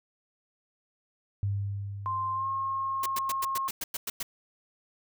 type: tone with exponential decay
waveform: sine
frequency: 100 Hz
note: G2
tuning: 35 cents sharp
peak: -25 dBFS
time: 1.43-3.6 s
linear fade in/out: 0 ms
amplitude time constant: 470 ms
type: tone with pitch glide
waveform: sine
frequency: 1046.5 to 1076.5 Hz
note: C6 to C6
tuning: 0 to +49 cents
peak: -28 dBFS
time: 2.06-3.68 s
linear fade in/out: 0 ms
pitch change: +49 cents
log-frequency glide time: 2.33-2.47 s
type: noise bursts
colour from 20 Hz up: white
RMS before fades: -33 dBFS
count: 10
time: 3.03-4.23 s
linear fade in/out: 5 ms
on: 30 ms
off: 100 ms
effects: none